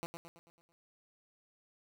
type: tone with echo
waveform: 10% pulse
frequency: 168.6 Hz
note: E3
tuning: 39 cents sharp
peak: -30 dBFS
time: 0.03-0.06 s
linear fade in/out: 0 ms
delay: 110 ms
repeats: 6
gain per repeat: -6 dB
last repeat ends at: 0.72 s
effects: none